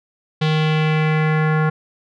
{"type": "tone with low-pass filter sweep", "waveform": "square", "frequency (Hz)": 155.56, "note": "D#3", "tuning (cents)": 0, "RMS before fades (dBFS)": -17, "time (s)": [0.41, 1.7], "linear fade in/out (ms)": 10, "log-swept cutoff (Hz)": [3600, 1500], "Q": 2.5, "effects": []}